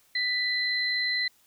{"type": "tone pair together", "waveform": "sine", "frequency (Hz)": [1980, 4076], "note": ["B6", "C8"], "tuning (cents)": [4, -46], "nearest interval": "octave", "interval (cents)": 1250, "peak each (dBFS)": [-27, -28], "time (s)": [0.15, 1.28], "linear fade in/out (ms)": 5, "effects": ["white hiss -63 dBFS RMS until 1.46 s"]}